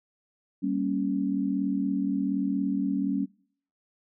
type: chord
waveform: sine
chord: G diminished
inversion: none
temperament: equal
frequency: 196 / 233.1 / 277.2 Hz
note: G3 / Bb3 / Db4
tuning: 0 / 0 / 0 cents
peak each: -29 / -33 / -27 dBFS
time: 0.62-3.26 s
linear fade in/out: 20 ms
effects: noise-tail reverb RT60 0.6 s tail -26 dB re dry